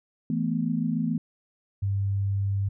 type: chord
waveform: sine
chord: E suspended fourth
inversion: none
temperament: equal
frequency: 164.81 / 220 / 246.9 Hz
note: E3 / A3 / B3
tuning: 0 / 0 / 0 cents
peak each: -28 dBFS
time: 0.3-1.18 s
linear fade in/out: 2 ms
type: tone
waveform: sine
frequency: 99 Hz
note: G2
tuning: 18 cents sharp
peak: -23 dBFS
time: 1.82-2.69 s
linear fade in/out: 10 ms
effects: none